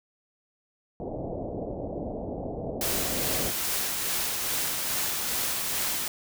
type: low-pass noise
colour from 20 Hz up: white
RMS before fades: -34 dBFS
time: 1-3.51 s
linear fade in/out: 0 ms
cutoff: 700 Hz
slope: 48 dB/octave
type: noise with tremolo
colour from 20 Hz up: white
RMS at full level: -28 dBFS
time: 2.81-6.08 s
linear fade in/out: 2 ms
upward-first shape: sine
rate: 2.4 Hz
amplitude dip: 25%
effects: none